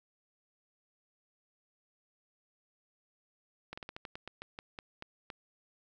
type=slowing click train; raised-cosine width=0.3 ms; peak=-26 dBFS; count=13; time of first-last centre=3.73-5.302 s; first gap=45 ms; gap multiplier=1.18; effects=11-bit